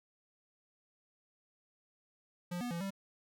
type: tone with pitch steps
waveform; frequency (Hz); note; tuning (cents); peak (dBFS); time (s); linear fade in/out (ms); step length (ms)
square; 176.3 / 243.7 / 170.2 / 195.4; F3 / B3 / F3 / G3; +17 / -23 / -44 / -5; -37; 2.51-2.906; 10; 99
effects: none